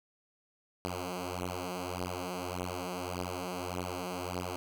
5% pulse beating tone pair, 89.3 / 91 Hz, F2 / F#2, +39 / -28 cents, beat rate 1.7 Hz, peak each -27 dBFS, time 0.85-4.56 s, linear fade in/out 0 ms, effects none

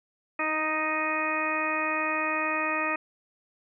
harmonic tone with a mistuned harmonic, 311.1 Hz, D#4, in tune, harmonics 1 / 2 / 3 / 4 / 5 / 6 / 7 / 8, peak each -35 / -34 / -35 / -31 / -43 / -32 / -40 / -31 dBFS, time 0.39-2.96 s, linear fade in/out 5 ms, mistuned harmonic 1, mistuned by +16 cents, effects none

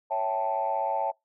sine chord, A dominant seventh, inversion first, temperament equal, 554.4 / 659.3 / 784 / 880 Hz, C#5 / E5 / G5 / A5, 0 / 0 / 0 / 0 cents, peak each -32 / -31 / -30 / -28 dBFS, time 0.1-1.12 s, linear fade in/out 20 ms, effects noise-tail reverb RT60 0.2 s tail -26 dB re dry + tanh soft clip ceiling -17 dBFS

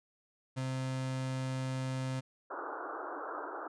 35% pulse tone, 130.81 Hz, C3, in tune, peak -32 dBFS, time 0.56-2.21 s, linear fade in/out 20 ms
white band-pass noise, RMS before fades -41 dBFS, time 2.5-3.68 s, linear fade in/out 10 ms, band 290 to 1500 Hz, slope 96 dB/octave
effects resampled to 22050 Hz

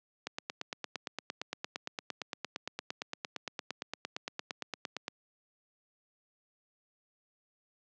click train, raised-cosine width 0.2 ms, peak -18 dBFS, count 43, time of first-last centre 0.27-5.081 s, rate 8.73 Hz, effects high-pass 200 Hz 12 dB/octave + low-pass 7000 Hz 12 dB/octave

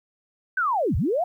sine linear two-way sweep, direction down then up, 1568 to 54.4 to 749 Hz, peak -20 dBFS, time 0.57-1.24 s, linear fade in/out 5 ms, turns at 0.96 s, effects 10-bit

